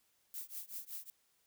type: noise with tremolo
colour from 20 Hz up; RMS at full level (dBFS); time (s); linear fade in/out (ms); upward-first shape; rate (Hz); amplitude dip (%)
violet; -42; 0.34-1.1; 0; triangle; 5.3; 100
effects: white hiss -75 dBFS RMS until 1.46 s